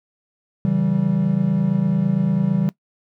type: chord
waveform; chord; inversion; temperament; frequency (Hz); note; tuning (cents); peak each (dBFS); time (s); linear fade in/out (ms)
triangle; C# diminished; none; equal with one note detuned; 138.59 / 164.81 / 193.75; C#3 / E3 / G3; 0 / 0 / -20; -21 / -19 / -17; 0.65-2.69; 0
effects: noise-tail reverb RT60 0.1 s tail -20 dB re dry